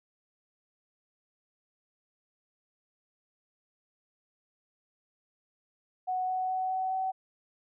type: tone with pitch steps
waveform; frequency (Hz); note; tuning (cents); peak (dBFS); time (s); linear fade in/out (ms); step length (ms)
sine; 740 / 744.3 / 748.6 / 752.9 / 757.3; F#5 / F#5 / F#5 / F#5 / F#5; 0 / +10 / +20 / +30 / +40; -28; 6.07-7.12; 20; 210
effects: none